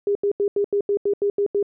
sine tone bursts, 405.3 Hz, G#4, 42 cents flat, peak -17 dBFS, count 10, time 0.07-1.628 s, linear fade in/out 2 ms, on 82 ms, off 82 ms, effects none

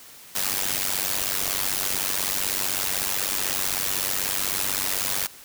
white noise with amplitude modulation, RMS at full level -22 dBFS, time 0.35-5.27 s, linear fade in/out 5 ms, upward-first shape sine, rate 96 Hz, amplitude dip 90%, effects white hiss -46 dBFS RMS until 5.44 s

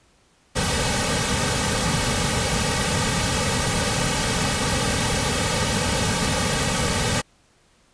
pink noise with comb filter, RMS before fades -22 dBFS, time 0.55-7.22 s, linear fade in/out 20 ms, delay 2.9 ms, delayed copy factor -0.8, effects pink hiss -59 dBFS RMS until 7.93 s + resampled to 22050 Hz

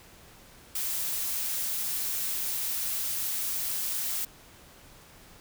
blue noise, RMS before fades -31 dBFS, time 0.75-4.25 s, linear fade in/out 5 ms, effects pink hiss -53 dBFS RMS until 5.4 s

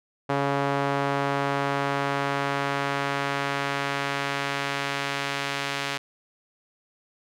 sawtooth tone with band-pass filter sweep, 140 Hz, C#3, 18 cents sharp, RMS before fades -27 dBFS, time 0.29-5.98 s, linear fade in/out 10 ms, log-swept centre 830 to 2800 Hz, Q 0.8, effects none

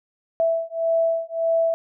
sine beating tone pair, 659 / 660.7 Hz, E5 / E5, -1 / +4 cents, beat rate 1.7 Hz, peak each -22 dBFS, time 0.4-1.74 s, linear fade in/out 0 ms, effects none

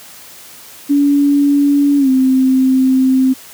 sine tone with pitch glide, 284.9 to 261.3 Hz, C#4 to C4, +48 to -2 cents, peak -8 dBFS, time 0.89-3.34 s, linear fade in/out 20 ms, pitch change -150 cents, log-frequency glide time 1.98-2.09 s, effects white hiss -37 dBFS RMS until 3.53 s + high-pass 80 Hz 12 dB/octave

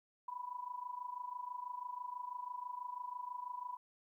sine tone with amplitude modulation, 987.8 Hz, B5, in tune, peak -38 dBFS, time 0.28-3.77 s, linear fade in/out 5 ms, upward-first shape sine, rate 26.1 Hz, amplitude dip 80%, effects 13-bit

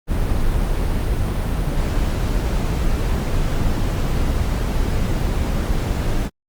brown noise, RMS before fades -19 dBFS, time 0.07-6.3 s, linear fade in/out 50 ms, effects Opus 32 kbps

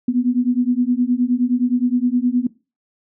sine beating tone pair, 241.9 / 251.5 Hz, B3 / B3, -36 / +32 cents, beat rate 9.6 Hz, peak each -18 dBFS, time 0.08-2.47 s, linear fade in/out 5 ms, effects noise-tail reverb RT60 0.3 s tail -20 dB re dry

